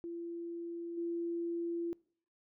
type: tone with level steps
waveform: sine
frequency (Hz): 340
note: F4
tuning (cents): -46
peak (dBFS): -39 / -34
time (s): 0.04-1.93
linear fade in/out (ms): 0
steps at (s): 0.97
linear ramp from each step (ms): 10
effects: noise-tail reverb RT60 0.6 s tail -25 dB re dry